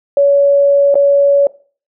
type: tone with dropouts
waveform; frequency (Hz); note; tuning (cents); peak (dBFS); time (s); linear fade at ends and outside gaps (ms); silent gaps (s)
sine; 564; C#5; +30; -6; 0.17-1.47; 2; 0.943-0.954
effects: noise-tail reverb RT60 0.4 s tail -20 dB re dry